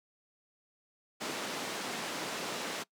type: band-pass noise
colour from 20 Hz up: pink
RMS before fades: -38 dBFS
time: 1.2-2.84 s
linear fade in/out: 20 ms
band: 240 to 7200 Hz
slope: 12 dB/octave
effects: noise-tail reverb RT60 0.1 s tail -22 dB re dry + high-pass 150 Hz 12 dB/octave